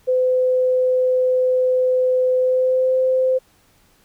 sine tone with pitch glide, 509 to 517 Hz, C5 to C5, -48 to -21 cents, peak -14 dBFS, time 0.07-3.39 s, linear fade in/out 20 ms, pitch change +27 cents, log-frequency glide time 2.37-2.95 s, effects pink hiss -57 dBFS RMS until 4.04 s

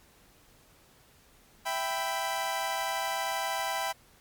sawtooth chord, E minor, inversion none, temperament equal with one note detuned, 659.3 / 784 / 995.2 Hz, E5 / G5 / B5, 0 / 0 / +13 cents, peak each -32 / -29 / -30 dBFS, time 1.65-3.93 s, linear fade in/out 20 ms, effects pink hiss -60 dBFS RMS until 4.2 s + MP3 96 kbps

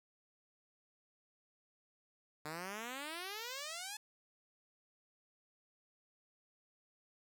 5% pulse exponential sweep, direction up, 147.4 to 869 Hz, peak -31 dBFS, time 2.45-3.97 s, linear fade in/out 5 ms, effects none

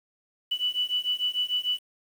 sine beating tone pair, 2965 / 2971.7 Hz, F#7 / F#7, +3 / +7 cents, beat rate 6.7 Hz, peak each -28 dBFS, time 0.51-1.79 s, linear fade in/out 10 ms, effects 8-bit

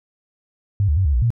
sine tone with pitch steps, 100.6 / 73.6 / 94.7 / 72.3 / 59.9 / 117.1 Hz, G2 / D2 / F#2 / D2 / A#1 / A#2, +45 / +4 / +41 / -27 / +48 / +8 cents, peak -14 dBFS, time 0.8-1.304 s, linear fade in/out 0 ms, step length 84 ms, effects none

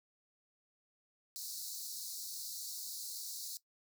pink high-pass noise, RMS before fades -44 dBFS, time 1.36-3.57 s, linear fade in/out 0 ms, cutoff 4000 Hz, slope 96 dB/octave, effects noise-tail reverb RT60 0.1 s tail -17 dB re dry

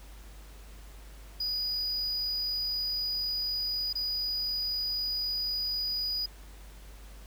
triangle tone with dropouts, 4928 Hz, D#8, 17 cents flat, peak -28 dBFS, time 1.4-6.26 s, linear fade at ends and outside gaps 5 ms, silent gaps 3.929-3.953 s, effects added 50 Hz sine -46 dBFS peak until 7.26 s + pink hiss -55 dBFS RMS until 7.26 s

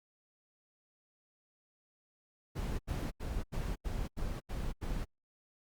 brown noise bursts, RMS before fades -36 dBFS, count 8, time 2.55-5.051 s, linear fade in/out 20 ms, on 240 ms, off 83 ms, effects Opus 48 kbps

